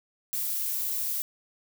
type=noise; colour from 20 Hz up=violet; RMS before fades=-30 dBFS; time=0.33-1.22 s; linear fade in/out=0 ms; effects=none